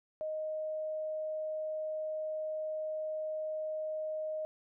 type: tone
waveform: sine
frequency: 622.3 Hz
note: D#5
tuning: in tune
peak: -34 dBFS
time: 0.21-4.45 s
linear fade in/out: 0 ms
effects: none